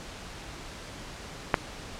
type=click; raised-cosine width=0.5 ms; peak=-4 dBFS; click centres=1.542 s; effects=pink hiss -42 dBFS RMS until 1.99 s + low-pass 7000 Hz 12 dB/octave